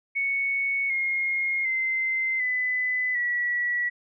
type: tone with pitch steps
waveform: sine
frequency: 2217 / 2144 / 2073 / 2005 / 1938.9 Hz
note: C#7 / C7 / C7 / B6 / B6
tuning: 0 / +42 / -17 / +26 / -32 cents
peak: -23 dBFS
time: 0.15-3.9 s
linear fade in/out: 20 ms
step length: 750 ms
effects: none